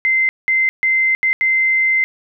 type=tone bursts at uneven times; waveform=sine; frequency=2075 Hz; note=C7; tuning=15 cents flat; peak=-12 dBFS; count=5; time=0.05-0.29 / 0.48-0.69 / 0.83-1.15 / 1.23-1.33 / 1.41-2.04 s; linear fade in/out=0 ms; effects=none